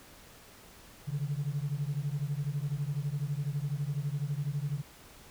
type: beating tone pair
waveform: sine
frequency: 138.59 / 150.59 Hz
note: C#3 / D3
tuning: 0 / +44 cents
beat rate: 12 Hz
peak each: -32 / -33 dBFS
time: 1.07-4.82 s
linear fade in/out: 20 ms
effects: tanh soft clip ceiling -25 dBFS + pink hiss -54 dBFS RMS until 5.3 s